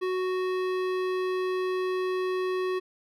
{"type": "tone with hard clipping", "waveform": "sine", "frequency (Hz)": 370, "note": "F#4", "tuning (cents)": 0, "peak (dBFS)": -28, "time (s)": [0.01, 2.8], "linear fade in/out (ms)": 20, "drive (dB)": 16, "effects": []}